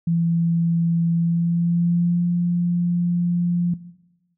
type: tone with pitch glide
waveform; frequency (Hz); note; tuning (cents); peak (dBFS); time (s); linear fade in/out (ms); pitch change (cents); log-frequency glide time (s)
sine; 168 to 174.23; E3 to F3; +33 to -4; -17; 0.07-3.74; 5; +63; 1.14-2.24
effects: noise-tail reverb RT60 1.0 s tail -17 dB re dry